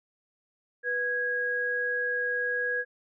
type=tone pair together; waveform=sine; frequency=491.9 / 1649.8 Hz; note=B4 / G#6; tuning=-7 / -12 cents; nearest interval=octave + major sixth; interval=2095 cents; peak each=-33 / -27 dBFS; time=0.83-2.85 s; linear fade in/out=50 ms; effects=none